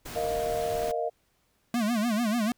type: noise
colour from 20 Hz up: pink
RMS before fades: -39 dBFS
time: 0.05-0.92 s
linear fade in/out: 10 ms
type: chord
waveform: sine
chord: Bb suspended fourth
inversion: none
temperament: just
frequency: 466.2 / 621.6 / 699.2 Hz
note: Bb4 / Eb5 / F5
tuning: 0 / -2 / +2 cents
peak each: -31 dBFS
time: 0.15-1.1 s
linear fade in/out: 20 ms
type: tone with vibrato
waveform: square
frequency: 224.4 Hz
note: A3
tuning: 34 cents sharp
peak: -25 dBFS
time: 1.74-2.52 s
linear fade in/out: 2 ms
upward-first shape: sine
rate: 6.8 Hz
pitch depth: 150 cents each way
effects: pink hiss -70 dBFS RMS until 2.57 s